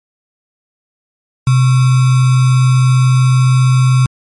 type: tone with sample-and-hold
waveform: sine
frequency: 128.6 Hz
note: C3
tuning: 30 cents flat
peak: -6 dBFS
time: 1.47-4.06 s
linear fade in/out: 2 ms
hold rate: 1225 Hz
effects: MP3 48 kbps